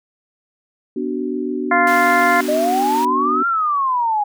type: chord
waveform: sine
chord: B minor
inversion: none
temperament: equal with one note detuned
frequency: 246.9 / 293.7 / 374.7 Hz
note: B3 / D4 / F#4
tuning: 0 / 0 / +22 cents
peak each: -24 dBFS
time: 0.96-3.43 s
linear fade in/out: 5 ms
type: harmonic tone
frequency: 348.3 Hz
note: F4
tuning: 5 cents flat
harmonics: 2 / 3 / 4 / 5 / 6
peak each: -16 / -18 / -19 / -20 / -21 dBFS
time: 1.71-2.41 s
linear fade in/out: 5 ms
type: high-pass noise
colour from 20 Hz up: pink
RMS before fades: -32 dBFS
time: 1.87-3.05 s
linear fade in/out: 2 ms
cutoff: 960 Hz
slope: 12 dB/octave
type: exponential two-way sweep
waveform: sine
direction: up then down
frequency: 594 to 1396.9 to 814 Hz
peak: -15 dBFS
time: 2.48-4.24 s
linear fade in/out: 10 ms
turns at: 3.47 s
effects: none